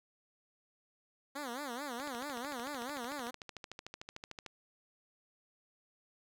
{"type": "tone with vibrato", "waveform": "10% pulse", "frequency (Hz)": 263.2, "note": "C4", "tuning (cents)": 10, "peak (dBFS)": -31, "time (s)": [1.35, 3.31], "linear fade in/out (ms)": 10, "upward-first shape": "sine", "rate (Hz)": 4.6, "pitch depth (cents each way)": 210}
{"type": "click train", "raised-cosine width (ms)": 0.2, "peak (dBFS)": -27, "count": 34, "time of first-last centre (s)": [2, 4.463], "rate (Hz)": 13.4}
{"effects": []}